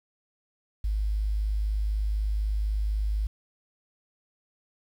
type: tone with quantisation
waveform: sine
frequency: 52 Hz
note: G#1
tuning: 3 cents sharp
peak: -24 dBFS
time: 0.84-3.27 s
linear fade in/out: 5 ms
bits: 9
effects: none